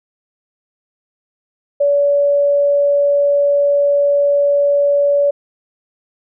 sine tone, 571 Hz, D5, 49 cents flat, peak -10 dBFS, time 1.8-5.31 s, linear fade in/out 10 ms, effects none

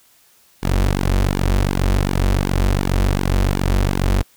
sawtooth tone with flanger, 47.25 Hz, F#1, 37 cents sharp, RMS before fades -17 dBFS, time 0.62-4.23 s, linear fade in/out 20 ms, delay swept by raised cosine 1.5 to 7.3 ms, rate 2.7 Hz, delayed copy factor -0.85, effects white hiss -54 dBFS RMS until 4.36 s

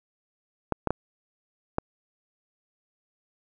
clicks, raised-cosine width 1 ms, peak -10 dBFS, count 4, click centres 0.723 / 0.873 / 0.906 / 1.784 s, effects none

